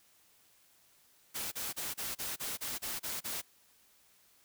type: noise bursts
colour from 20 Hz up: white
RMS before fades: -38 dBFS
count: 10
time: 1.34-3.419 s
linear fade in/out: 20 ms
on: 180 ms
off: 31 ms
effects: white hiss -66 dBFS RMS until 4.44 s